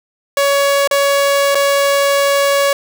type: tone with dropouts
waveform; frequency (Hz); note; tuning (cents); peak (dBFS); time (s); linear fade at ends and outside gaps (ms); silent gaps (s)
sawtooth; 561; C#5; +21; -7; 0.37-2.73; 2; 0.875-0.911 / 1.547-1.553
effects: none